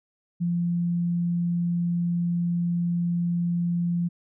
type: tone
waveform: sine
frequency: 172.8 Hz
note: F3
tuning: 18 cents flat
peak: -22 dBFS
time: 0.4-4.09 s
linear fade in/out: 20 ms
effects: none